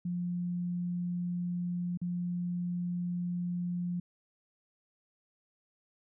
sine tone with dropouts, 176.2 Hz, F3, 16 cents sharp, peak -31 dBFS, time 0.05-4 s, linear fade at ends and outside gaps 5 ms, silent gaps 1.974-2.015 s, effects none

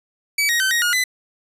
sawtooth tone with pitch steps, 2288 / 1883 / 1538 / 1881 / 1435 / 2010 Hz, D7 / A#6 / G6 / A#6 / F6 / B6, -46 / +17 / -33 / +15 / +47 / +30 cents, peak -13 dBFS, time 0.38-1.04 s, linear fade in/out 5 ms, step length 110 ms, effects resampled to 32000 Hz

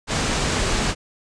pink low-pass noise, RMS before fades -22 dBFS, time 0.07-0.95 s, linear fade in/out 50 ms, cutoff 8600 Hz, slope 48 dB/octave, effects none

